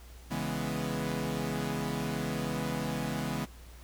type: chord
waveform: sawtooth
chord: C# minor seventh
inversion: none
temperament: equal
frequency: 138.59 / 164.81 / 207.7 / 246.9 Hz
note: C#3 / E3 / G#3 / B3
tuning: 0 / 0 / 0 / 0 cents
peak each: -33 dBFS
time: 0.3-3.46 s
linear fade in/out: 20 ms
effects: added 60 Hz sine -48 dBFS peak until 3.83 s + pink hiss -56 dBFS RMS until 3.83 s